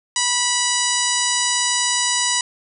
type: harmonic tone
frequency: 979 Hz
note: B5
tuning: 15 cents flat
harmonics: 1 / 2 / 3 / 4 / 5 / 6 / 7 / 8 / 9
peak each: -26 / -26 / -26 / -26 / -26 / -26 / -26 / -26 / -26 dBFS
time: 0.16-2.41 s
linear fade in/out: 2 ms
effects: none